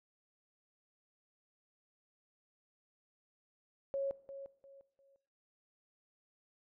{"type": "tone with echo", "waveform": "sine", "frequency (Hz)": 550, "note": "C#5", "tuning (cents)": -14, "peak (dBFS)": -33, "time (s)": [3.94, 4.11], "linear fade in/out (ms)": 0, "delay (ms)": 350, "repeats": 3, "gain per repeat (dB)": -11, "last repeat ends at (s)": 5.16, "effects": ["noise-tail reverb RT60 1.0 s tail -19 dB re dry"]}